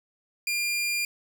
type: tone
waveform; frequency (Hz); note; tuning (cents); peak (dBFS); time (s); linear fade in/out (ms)
sawtooth; 2400; D7; +37; -22; 0.47-1.05; 2
effects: none